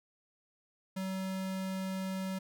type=tone; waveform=square; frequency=189.7 Hz; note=F#3; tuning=43 cents sharp; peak=-35 dBFS; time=0.96-2.39 s; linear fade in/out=10 ms; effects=none